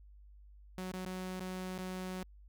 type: tone with dropouts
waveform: sawtooth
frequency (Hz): 185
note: F#3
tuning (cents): 0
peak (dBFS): -35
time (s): 0.78-2.23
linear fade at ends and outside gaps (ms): 0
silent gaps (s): 0.917-0.938 / 1.051-1.061 / 1.395-1.405 / 1.778-1.788
effects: added 50 Hz sine -54 dBFS peak until 2.48 s